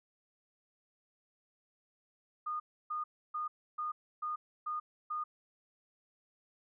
sine tone bursts, 1225 Hz, D#6, 27 cents flat, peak -34 dBFS, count 7, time 2.46-5.24 s, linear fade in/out 10 ms, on 140 ms, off 300 ms, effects none

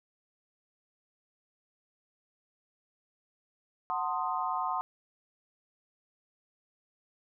sine chord, F# diminished seventh, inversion none, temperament equal with one note detuned, 740 / 896.4 / 1046.5 / 1244.5 Hz, F#5 / A5 / C6 / Eb6, 0 / +32 / 0 / 0 cents, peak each -35 / -36 / -33 / -36 dBFS, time 3.9-4.81 s, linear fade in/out 0 ms, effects none

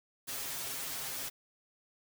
white noise with comb filter, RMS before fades -39 dBFS, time 0.27-1.3 s, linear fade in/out 20 ms, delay 7.4 ms, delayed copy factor +1, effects none

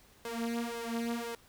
sawtooth tone with flanger, 233.1 Hz, A#3, in tune, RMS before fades -36 dBFS, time 0.25-1.35 s, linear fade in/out 2 ms, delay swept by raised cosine 1.9 to 4.8 ms, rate 1.9 Hz, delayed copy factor +0.85, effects pink hiss -61 dBFS RMS until 1.48 s

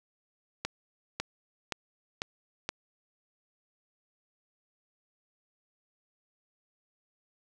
accelerating click train, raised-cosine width 0.2 ms, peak -14 dBFS, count 5, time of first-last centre 0.65-2.69 s, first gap 550 ms, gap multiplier 0.95, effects none

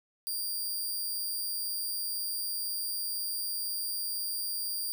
10% pulse tone, 4774 Hz, D8, 28 cents sharp, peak -25 dBFS, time 0.27-4.92 s, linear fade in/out 0 ms, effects none

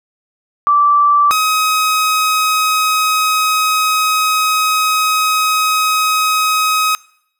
sine / sawtooth tone pair in turn, 1165 / 1266 Hz, D6 / D#6, -14 / +30 cents, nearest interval minor second, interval 144 cents, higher second, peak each -8 dBFS, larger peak neither, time 0.67-1.31 / 1.31-6.95 s, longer second, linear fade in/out 0 ms, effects noise-tail reverb RT60 0.7 s tail -22 dB re dry

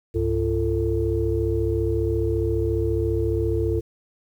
sine tone cluster, 68.5 / 103.1 / 341.4 / 444.5 Hz, C#2 / G#2 / F4 / A4, -20 / -12 / -39 / +18 cents, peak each -25 dBFS, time 0.14-3.81 s, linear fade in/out 20 ms, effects tanh soft clip ceiling -10 dBFS + 9-bit

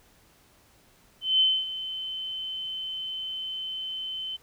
sine tone with ADSR envelope, 3064 Hz, G7, 40 cents flat, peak -17 dBFS, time 1.21-4.37 s, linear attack 190 ms, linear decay 250 ms, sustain -14 dB, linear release 16 ms, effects pink hiss -60 dBFS RMS until 4.42 s

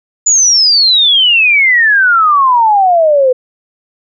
sine exponential sweep, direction down, 7040 to 497.3 Hz, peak -5 dBFS, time 0.26-3.33 s, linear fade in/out 10 ms, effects none

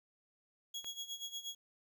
30% pulse tone with tremolo, 3322 Hz, G#7, in tune, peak -36 dBFS, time 0.74-1.55 s, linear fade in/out 5 ms, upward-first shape sine, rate 8.4 Hz, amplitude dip 80%
click, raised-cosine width 0.3 ms, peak -34 dBFS, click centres 0.845 s
effects 12-bit

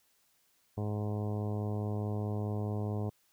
harmonic tone, 104.7 Hz, G#2, 15 cents sharp, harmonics 1 / 2 / 3 / 4 / 5 / 6 / 7 / 8 / 9 / 10, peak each -33 / -39 / -44 / -42 / -47 / -48 / -48 / -54 / -54 / -56 dBFS, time 0.77-3.1 s, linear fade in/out 10 ms, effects white hiss -71 dBFS RMS until 3.32 s

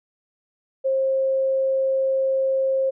sine tone, 533 Hz, C5, 32 cents sharp, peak -18 dBFS, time 0.84-2.91 s, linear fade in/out 20 ms, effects none

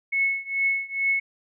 sine tone with tremolo, 2196 Hz, C#7, 17 cents flat, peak -18 dBFS, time 0.12-1.2 s, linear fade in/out 10 ms, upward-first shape triangle, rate 2.3 Hz, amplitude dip 95%, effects none

